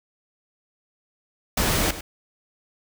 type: noise with echo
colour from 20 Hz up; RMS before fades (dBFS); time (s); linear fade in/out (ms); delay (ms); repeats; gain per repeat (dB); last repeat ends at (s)
pink; -22; 1.57-1.91; 5; 100; 1; -13; 2.01
effects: none